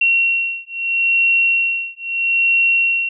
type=beating tone pair; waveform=sine; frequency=2733 / 2733.77 Hz; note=F7 / F7; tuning=-38 / -38 cents; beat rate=0.77 Hz; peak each=-17 dBFS; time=0.01-3.09 s; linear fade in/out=5 ms; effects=none